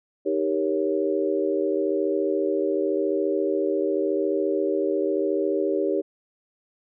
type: chord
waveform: sine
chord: Eb dominant seventh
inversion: none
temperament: equal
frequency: 311.1 / 392 / 466.2 / 554.4 Hz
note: Eb4 / G4 / Bb4 / Db5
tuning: 0 / 0 / 0 / 0 cents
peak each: -27 / -24 / -29 / -28 dBFS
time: 0.25-6.02 s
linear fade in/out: 20 ms
effects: none